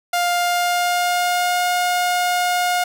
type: tone with pitch glide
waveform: sawtooth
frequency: 703 to 715.3 Hz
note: F5 to F5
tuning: +11 to +41 cents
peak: -13 dBFS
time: 0.13-2.84 s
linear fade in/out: 5 ms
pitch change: +30 cents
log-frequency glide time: 0.33-1.65 s
effects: none